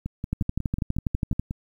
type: two click trains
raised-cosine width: 5 ms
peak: -12 / -17 dBFS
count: 14 / 9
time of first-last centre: 0.33-1.396 / 0.06-1.509 s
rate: 12.2 / 5.52 Hz
effects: 9-bit